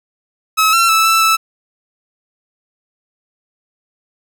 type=tone with pitch steps; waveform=sawtooth; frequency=1288 / 1351 / 1313 / 1324 / 1314 Hz; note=E6 / E6 / E6 / E6 / E6; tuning=-41 / +42 / -7 / +7 / -6 cents; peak=-6 dBFS; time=0.57-1.37 s; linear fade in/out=20 ms; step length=160 ms; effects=none